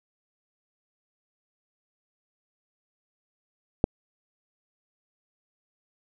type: click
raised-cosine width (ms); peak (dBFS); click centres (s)
2; -5; 3.841
effects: none